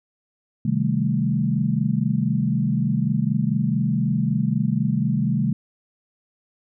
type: chord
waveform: sine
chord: A half-diminished seventh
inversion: first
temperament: equal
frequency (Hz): 130.81 / 155.56 / 196 / 220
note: C3 / Eb3 / G3 / A3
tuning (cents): 0 / 0 / 0 / 0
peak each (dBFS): -24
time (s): 0.65-5.53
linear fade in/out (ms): 5
effects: none